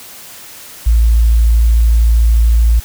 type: tone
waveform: sine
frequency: 56.7 Hz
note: A#1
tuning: 47 cents flat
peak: -6 dBFS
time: 0.86-2.8 s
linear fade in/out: 10 ms
effects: white hiss -34 dBFS RMS until 2.84 s